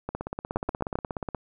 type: two click trains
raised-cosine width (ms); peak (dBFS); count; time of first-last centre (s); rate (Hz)
1; -12 / -17; 4 / 22; 0.56-0.955 / 0.09-1.347; 7.59 / 16.7
effects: none